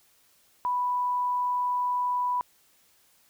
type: tone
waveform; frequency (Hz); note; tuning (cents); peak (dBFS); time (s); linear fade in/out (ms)
sine; 987.8; B5; 0; -24; 0.65-2.41; 0
effects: white hiss -63 dBFS RMS until 3.29 s